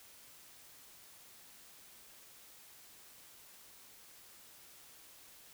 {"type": "silence", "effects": ["white hiss -58 dBFS RMS until 5.53 s"]}